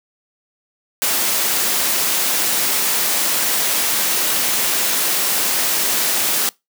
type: noise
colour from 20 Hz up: white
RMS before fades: -18 dBFS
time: 1.02-6.49 s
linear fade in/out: 0 ms
effects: noise-tail reverb RT60 0.2 s tail -24 dB re dry + high-pass 200 Hz 12 dB/octave